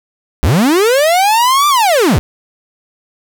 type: linear two-way sweep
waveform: 45% pulse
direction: up then down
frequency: 52.6 to 1195 to 52.6 Hz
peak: -8 dBFS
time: 0.43-2.19 s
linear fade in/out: 0 ms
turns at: 1.68 s
effects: none